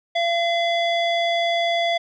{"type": "tone with low-pass filter", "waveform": "square", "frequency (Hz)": 682, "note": "F5", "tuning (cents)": -41, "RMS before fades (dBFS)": -21, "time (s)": [0.15, 1.98], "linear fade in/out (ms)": 10, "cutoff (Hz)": 3300, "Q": 2.6, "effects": []}